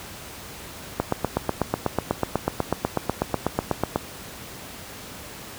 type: click train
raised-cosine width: 1 ms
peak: -6 dBFS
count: 25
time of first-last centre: 1-3.959 s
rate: 8.11 Hz
effects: pink hiss -39 dBFS RMS until 5.58 s + high-pass 60 Hz 12 dB/octave